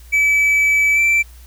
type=tone with pitch glide; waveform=triangle; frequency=2299 to 2338 Hz; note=D7 to D7; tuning=-37 to -8 cents; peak=-10 dBFS; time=0.12-1.23 s; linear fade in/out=20 ms; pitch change=+29 cents; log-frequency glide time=0.94-0.99 s; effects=added 60 Hz sine -38 dBFS peak until 1.46 s + white hiss -49 dBFS RMS until 1.46 s